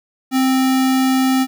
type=tone with sample-and-hold; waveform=sine; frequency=261.6 Hz; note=C4; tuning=in tune; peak=-12 dBFS; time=0.31-1.47 s; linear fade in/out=50 ms; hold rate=1050 Hz; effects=none